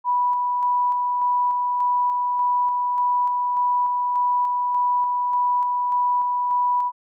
sine tone with tremolo, 983 Hz, B5, 8 cents flat, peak -17 dBFS, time 0.04-6.92 s, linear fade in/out 50 ms, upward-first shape square, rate 1.7 Hz, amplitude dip 25%, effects none

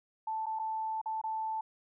sine tone with dropouts, 880 Hz, A5, in tune, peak -32 dBFS, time 0.27-1.61 s, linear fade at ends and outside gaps 5 ms, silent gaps 0.459-0.465 / 0.59-0.595 / 1.015-1.058 / 1.215-1.238 s, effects none

